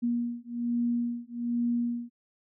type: beating tone pair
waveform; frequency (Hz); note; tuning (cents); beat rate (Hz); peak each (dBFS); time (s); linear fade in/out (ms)
sine; 237.6 / 238.8; A#3 / A#3; +33 / +42; 1.2; -30; 0.02-2.1; 20
effects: none